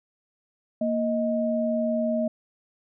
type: tone pair together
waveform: sine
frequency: 232.8 / 627 Hz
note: A#3 / D#5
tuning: -2 / +13 cents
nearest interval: octave + perfect fourth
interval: 1715 cents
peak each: -25 / -25 dBFS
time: 0.81-2.28 s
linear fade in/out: 5 ms
effects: none